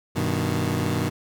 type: chord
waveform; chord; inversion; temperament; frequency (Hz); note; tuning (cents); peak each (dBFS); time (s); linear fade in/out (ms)
20% pulse; G augmented; none; equal with one note detuned; 96.87 / 123.47 / 155.56; G2 / B2 / D#3; -20 / 0 / 0; -22; 0.15-1.1; 20
effects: none